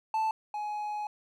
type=tone pair in turn; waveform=triangle; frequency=879 / 839.2 Hz; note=A5 / G#5; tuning=-2 / +18 cents; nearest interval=minor second; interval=80 cents; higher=first; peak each=-24 / -30 dBFS; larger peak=first; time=0.14-0.31 / 0.54-1.07 s; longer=second; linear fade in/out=2 ms; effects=none